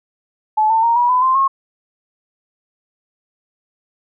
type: tone with pitch steps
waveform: sine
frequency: 862 / 895.5 / 930.3 / 966.4 / 1004 / 1043 / 1083.5 Hz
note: A5 / A5 / A#5 / B5 / B5 / C6 / C#6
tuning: -36 / +30 / -4 / -38 / +28 / -6 / -40 cents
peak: -11 dBFS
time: 0.57-1.48 s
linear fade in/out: 10 ms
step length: 130 ms
effects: none